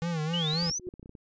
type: tone with vibrato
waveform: square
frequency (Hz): 162.5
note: E3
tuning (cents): -24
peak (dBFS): -29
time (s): 0.02-0.7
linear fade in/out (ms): 0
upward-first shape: sine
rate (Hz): 3.7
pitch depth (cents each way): 110
type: exponential sweep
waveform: sine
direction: up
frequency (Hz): 2830 to 6220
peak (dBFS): -29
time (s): 0.33-0.79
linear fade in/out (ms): 10
type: clicks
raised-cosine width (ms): 3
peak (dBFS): -33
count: 12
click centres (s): 0.535 / 0.629 / 0.671 / 0.711 / 0.797 / 0.87 / 0.939 / 0.996 / 1.029 / 1.059 / 1.094 / 1.152
type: tone with exponential growth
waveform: sine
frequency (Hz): 362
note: F#4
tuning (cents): -38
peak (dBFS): -29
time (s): 0.76-0.89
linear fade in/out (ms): 2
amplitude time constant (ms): 28
effects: resampled to 16000 Hz